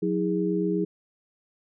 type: tone cluster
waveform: sine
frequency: 181.8 / 321.9 / 410.1 Hz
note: F#3 / E4 / G#4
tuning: -30 / -41 / -22 cents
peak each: -27 dBFS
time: 0.02-0.85 s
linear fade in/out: 10 ms
effects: none